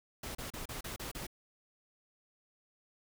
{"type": "noise bursts", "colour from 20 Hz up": "pink", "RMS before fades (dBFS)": -42, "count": 7, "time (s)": [0.23, 1.268], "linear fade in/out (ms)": 5, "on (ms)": 120, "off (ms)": 33, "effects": []}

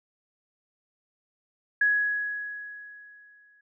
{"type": "tone with exponential decay", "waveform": "sine", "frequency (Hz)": 1673, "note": "G#6", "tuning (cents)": 12, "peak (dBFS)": -18, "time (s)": [1.81, 3.61], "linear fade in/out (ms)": 5, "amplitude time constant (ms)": 390, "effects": []}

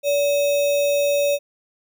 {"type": "tone with sample-and-hold", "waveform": "sine", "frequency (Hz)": 573, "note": "D5", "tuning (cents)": -43, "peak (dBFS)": -16, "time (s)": [0.03, 1.39], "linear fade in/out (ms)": 50, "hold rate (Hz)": 3150, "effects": []}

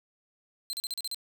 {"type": "tone bursts", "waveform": "sawtooth", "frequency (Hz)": 4117, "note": "C8", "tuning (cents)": -29, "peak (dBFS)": -29, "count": 7, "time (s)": [0.7, 1.145], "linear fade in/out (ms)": 0, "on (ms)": 31, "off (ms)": 38, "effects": []}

